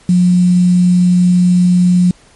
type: tone with quantisation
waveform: sine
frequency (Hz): 178.9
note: F3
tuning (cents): +42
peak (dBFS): -6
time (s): 0.09-2.11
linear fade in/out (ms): 2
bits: 5
effects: pink hiss -46 dBFS RMS until 2.35 s + MP3 48 kbps